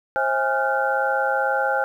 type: tone cluster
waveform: sine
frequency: 532 / 648 / 821 / 1400 / 1522 Hz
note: C5 / E5 / G#5 / F6 / F#6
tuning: +29 / -30 / -20 / +4 / +48 cents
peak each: -24 / -30 / -23 / -25 / -28 dBFS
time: 0.16-1.84 s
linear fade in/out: 0 ms
effects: 9-bit